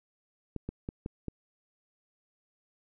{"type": "clicks", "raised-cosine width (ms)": 3, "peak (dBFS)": -22, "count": 5, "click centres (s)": [0.563, 0.69, 0.889, 1.061, 1.283], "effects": []}